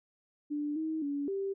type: tone with pitch steps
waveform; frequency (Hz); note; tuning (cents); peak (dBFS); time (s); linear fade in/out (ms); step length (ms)
sine; 294.5 / 316.7 / 284.9 / 391.8; D4 / D#4 / C#4 / G4; +5 / +31 / +48 / -1; -31; 0.5-1.54; 20; 260
effects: none